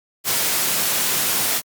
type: high-pass noise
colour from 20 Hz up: white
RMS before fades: -20 dBFS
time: 0.24-1.62 s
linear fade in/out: 50 ms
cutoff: 100 Hz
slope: 96 dB/octave
effects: Opus 48 kbps